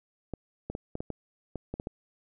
clicks, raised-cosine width 2 ms, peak -21 dBFS, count 10, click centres 0.337 / 0.7 / 0.751 / 0.954 / 1.005 / 1.103 / 1.557 / 1.74 / 1.799 / 1.871 s, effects none

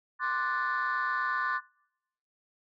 sine chord, D dominant seventh, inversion third, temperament equal, 1046.5 / 1174.7 / 1480 / 1760 Hz, C6 / D6 / F#6 / A6, 0 / 0 / 0 / 0 cents, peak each -32 dBFS, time 0.19-1.61 s, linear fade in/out 50 ms, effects noise-tail reverb RT60 0.8 s tail -25 dB re dry + tanh soft clip ceiling -22 dBFS

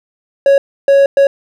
triangle tone bursts at uneven times, 554.4 Hz, C#5, in tune, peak -3 dBFS, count 3, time 0.46-0.58 / 0.88-1.06 / 1.17-1.27 s, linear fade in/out 2 ms, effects none

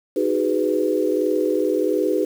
sine chord, G# minor seventh, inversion second, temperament just, 311.5 / 373.8 / 415.3 / 498.4 Hz, D#4 / F#4 / G#4 / B4, +2 / +18 / 0 / +16 cents, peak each -23 dBFS, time 0.16-2.25 s, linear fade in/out 5 ms, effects 7-bit

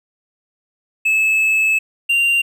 triangle tone pair in turn, 2603 / 2775 Hz, E7 / F7, -22 / -12 cents, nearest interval minor second, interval 110 cents, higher second, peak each -11 dBFS, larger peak neither, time 1.05-1.79 / 2.09-2.42 s, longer first, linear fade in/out 10 ms, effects none

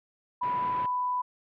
sine tone with pitch glide, 987.8 to 994.1 Hz, B5 to B5, 0 to +11 cents, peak -26 dBFS, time 0.41-1.22 s, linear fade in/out 10 ms, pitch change +11 cents, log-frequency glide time 0.51-0.68 s
pink band-pass noise, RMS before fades -42 dBFS, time 0.43-0.86 s, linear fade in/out 2 ms, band 100 to 2600 Hz, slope 24 dB/octave
effects none

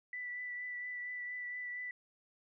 sine tone with vibrato, 1975.5 Hz, B6, in tune, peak -39 dBFS, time 0.13-1.91 s, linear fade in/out 2 ms, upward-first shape triangle, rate 4.3 Hz, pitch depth 18 cents each way, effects none

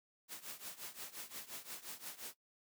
white noise with tremolo, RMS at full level -45 dBFS, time 0.28-2.35 s, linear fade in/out 50 ms, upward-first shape triangle, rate 5.7 Hz, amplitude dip 90%, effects noise-tail reverb RT60 0.1 s tail -19 dB re dry + high-pass 150 Hz 12 dB/octave

